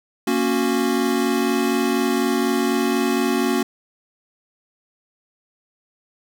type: chord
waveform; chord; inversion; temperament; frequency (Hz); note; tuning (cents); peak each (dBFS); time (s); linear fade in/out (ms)
square; F# major; first; equal with one note detuned; 233.1 / 277.2 / 366.2; A#3 / C#4 / F#4; 0 / 0 / -18; -23; 0.27-3.63; 5
effects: none